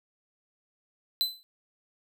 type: tone with exponential decay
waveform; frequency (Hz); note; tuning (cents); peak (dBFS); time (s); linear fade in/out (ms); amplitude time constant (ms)
45% pulse; 4029; B7; +34; -20; 1.21-1.43; 0; 47
effects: none